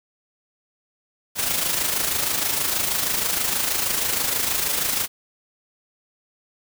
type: noise with amplitude modulation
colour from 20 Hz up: white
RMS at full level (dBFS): -21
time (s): 1.35-5.08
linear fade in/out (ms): 50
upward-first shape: sine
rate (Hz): 26.3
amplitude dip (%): 50
effects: none